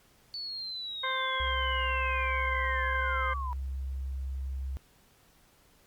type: linear sweep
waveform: sine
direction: down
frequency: 4489 to 957 Hz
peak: -35 dBFS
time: 0.34-3.53 s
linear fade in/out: 0 ms
type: harmonic tone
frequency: 523.3 Hz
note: C5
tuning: in tune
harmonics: 1 / 2 / 3 / 4 / 6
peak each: -39 / -32 / -35 / -35 / -48 dBFS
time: 1.03-3.34 s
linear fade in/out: 10 ms
type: tone with pitch glide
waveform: sine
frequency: 66 to 66.65 Hz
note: C2 to C2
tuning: +16 to +33 cents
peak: -32 dBFS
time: 1.4-4.77 s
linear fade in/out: 0 ms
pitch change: +17 cents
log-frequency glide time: 2.63-2.99 s
effects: pink hiss -63 dBFS RMS until 5.86 s + Opus 48 kbps